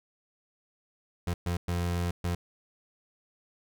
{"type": "tone bursts at uneven times", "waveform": "30% pulse", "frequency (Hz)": 87.31, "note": "F2", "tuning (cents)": 0, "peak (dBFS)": -25, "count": 4, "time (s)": [[1.27, 1.34], [1.46, 1.57], [1.68, 2.11], [2.24, 2.35]], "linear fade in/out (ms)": 5, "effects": []}